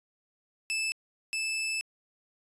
sawtooth tone pair in turn, 2628 / 2628 Hz, E7 / E7, -6 / -6 cents, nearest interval unison, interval 0 cents, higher neither, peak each -25 / -26 dBFS, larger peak first, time 0.7-0.92 / 1.33-1.81 s, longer second, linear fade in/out 0 ms, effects resampled to 24000 Hz

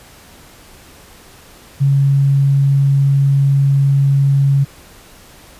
sine tone, 138.59 Hz, C#3, in tune, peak -9 dBFS, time 1.8-4.65 s, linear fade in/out 20 ms, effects pink hiss -42 dBFS RMS until 5.59 s + resampled to 32000 Hz

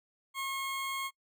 20% pulse tone, 1083 Hz, C#6, 41 cents flat, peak -29 dBFS, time 0.34-1.11 s, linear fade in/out 50 ms, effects noise-tail reverb RT60 0.1 s tail -23 dB re dry

